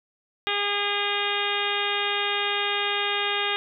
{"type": "harmonic tone", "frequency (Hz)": 407.5, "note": "G#4", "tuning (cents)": -33, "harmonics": [1, 2, 3, 4, 5, 6, 7, 8, 9], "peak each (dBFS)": [-32, -32, -32, -32, -32, -32, -32, -32, -32], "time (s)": [0.47, 3.56], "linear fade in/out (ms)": 0, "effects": []}